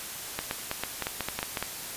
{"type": "clicks", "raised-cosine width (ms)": 0.3, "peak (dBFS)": -13, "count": 12, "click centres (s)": [0.39, 0.511, 0.714, 0.836, 1.023, 1.069, 1.207, 1.286, 1.39, 1.429, 1.572, 1.626], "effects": ["white hiss -38 dBFS RMS until 1.96 s", "resampled to 32000 Hz"]}